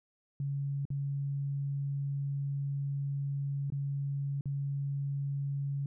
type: tone with dropouts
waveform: sine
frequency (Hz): 140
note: C#3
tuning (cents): +18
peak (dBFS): -31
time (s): 0.4-5.86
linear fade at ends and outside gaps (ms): 2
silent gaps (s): 0.853-0.903 / 3.702-3.722 / 4.41-4.456
effects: none